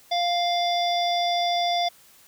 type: harmonic tone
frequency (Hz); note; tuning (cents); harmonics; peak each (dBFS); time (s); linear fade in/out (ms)
698.5; F5; 0; 1 / 3 / 5 / 7 / 8; -22 / -34 / -28 / -34 / -39; 0.11-1.89; 10
effects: white hiss -54 dBFS RMS until 2.27 s